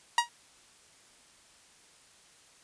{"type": "tone with exponential decay", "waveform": "sawtooth", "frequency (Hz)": 950, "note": "A#5", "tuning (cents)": 33, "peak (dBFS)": -14, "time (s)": [0.18, 0.29], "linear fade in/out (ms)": 2, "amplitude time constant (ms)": 23, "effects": ["white hiss -59 dBFS RMS until 2.63 s", "resampled to 22050 Hz"]}